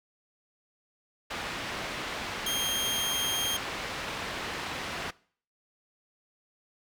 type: low-pass noise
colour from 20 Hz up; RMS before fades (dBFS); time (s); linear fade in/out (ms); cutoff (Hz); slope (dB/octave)
white; -36; 1.3-5.11; 10; 2700; 12
type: tone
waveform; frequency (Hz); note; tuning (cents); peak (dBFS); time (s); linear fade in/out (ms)
sawtooth; 3210; G7; +40; -25; 2.46-3.57; 5
effects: noise-tail reverb RT60 0.5 s tail -22 dB re dry